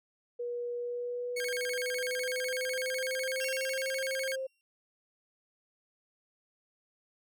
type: tone with pitch glide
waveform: sine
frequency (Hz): 481.8 to 528.5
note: B4 to C5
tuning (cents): -43 to +17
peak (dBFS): -33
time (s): 0.39-4.47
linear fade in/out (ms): 10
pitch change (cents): +160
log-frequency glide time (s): 0.76-3.86
type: tone with vibrato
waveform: sawtooth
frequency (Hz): 1882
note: A#6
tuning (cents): +16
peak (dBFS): -31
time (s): 1.36-4.36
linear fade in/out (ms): 10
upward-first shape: square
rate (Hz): 12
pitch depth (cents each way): 280
type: tone with exponential decay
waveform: sawtooth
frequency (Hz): 2750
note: F7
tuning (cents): -27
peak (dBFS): -33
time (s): 3.41-4.61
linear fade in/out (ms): 0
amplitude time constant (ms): 260
effects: none